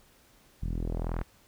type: tone with low-pass filter sweep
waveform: sawtooth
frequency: 41.25 Hz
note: E1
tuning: 2 cents sharp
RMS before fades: -32 dBFS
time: 0.62-1.23 s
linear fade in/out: 10 ms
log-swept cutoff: 160 to 1800 Hz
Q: 1.3
effects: pink hiss -61 dBFS RMS until 1.47 s